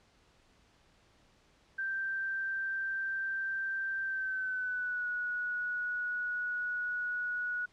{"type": "tone with pitch glide", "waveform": "sine", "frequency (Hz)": [1568, 1463], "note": ["G6", "F#6"], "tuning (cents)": [0, -20], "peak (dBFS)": -32, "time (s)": [1.78, 7.66], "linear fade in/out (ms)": 10, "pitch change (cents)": -120, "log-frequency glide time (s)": [4.03, 5.07], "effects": ["pink hiss -66 dBFS RMS until 7.72 s", "low-pass 6000 Hz 12 dB/octave"]}